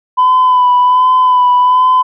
sine tone with vibrato, 1003 Hz, B5, 26 cents sharp, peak -4 dBFS, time 0.17-2.03 s, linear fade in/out 20 ms, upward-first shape sine, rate 1.3 Hz, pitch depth 26 cents each way, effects tanh soft clip ceiling -3 dBFS

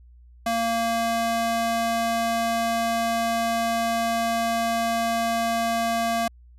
square tone with high-pass filter, 230 Hz, A#3, 23 cents flat, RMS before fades -24 dBFS, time 0.46-6.28 s, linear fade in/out 5 ms, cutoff 470 Hz, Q 5.9, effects added 60 Hz sine -47 dBFS peak until 6.58 s + resampled to 32000 Hz

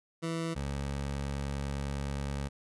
20% pulse tone pair in turn, 164.81 / 69.8 Hz, E3 / C#2, 0 / +13 cents, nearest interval octave + minor third, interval 1487 cents, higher first, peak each -27 / -28 dBFS, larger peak first, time 0.22-0.55 / 0.55-2.49 s, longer second, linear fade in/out 20 ms, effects resampled to 24000 Hz

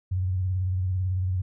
sine tone with vibrato, 92.5 Hz, F#2, in tune, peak -23 dBFS, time 0.11-1.42 s, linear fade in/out 10 ms, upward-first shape sine, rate 18 Hz, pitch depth 61 cents each way, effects none

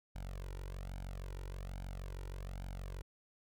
sawtooth tone with flanger, 46.34 Hz, F#1, 3 cents sharp, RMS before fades -44 dBFS, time 0.15-3.02 s, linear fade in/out 10 ms, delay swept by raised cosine 1.3 to 2.14 ms, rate 1.2 Hz, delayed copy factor +0.95, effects none

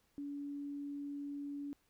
sine tone, 285.4 Hz, D4, 49 cents flat, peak -40 dBFS, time 0.18-1.73 s, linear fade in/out 0 ms, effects pink hiss -75 dBFS RMS until 1.89 s

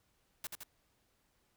white noise with echo, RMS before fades -41 dBFS, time 0.44-0.47 s, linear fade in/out 2 ms, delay 82 ms, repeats 2, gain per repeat -3 dB, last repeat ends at 0.634 s, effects pink hiss -75 dBFS RMS until 1.56 s

